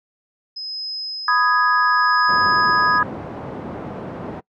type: tone with tremolo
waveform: sine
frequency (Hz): 5080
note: D#8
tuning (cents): +35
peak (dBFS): -24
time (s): 0.56-2.99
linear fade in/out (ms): 10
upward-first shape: sine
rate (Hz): 0.66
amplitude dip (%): 60
type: chord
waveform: sine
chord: G# minor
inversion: first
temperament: just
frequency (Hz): 996.7 / 1245.9 / 1661.2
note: B5 / D#6 / G#6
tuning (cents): +16 / +2 / 0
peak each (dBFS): -21 / -17 / -18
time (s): 1.28-3.03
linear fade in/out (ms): 2
type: band-pass noise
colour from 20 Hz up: pink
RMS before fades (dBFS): -31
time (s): 2.28-4.41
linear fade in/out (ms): 20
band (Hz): 140 to 850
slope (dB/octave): 12
effects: noise-tail reverb RT60 0.1 s tail -23 dB re dry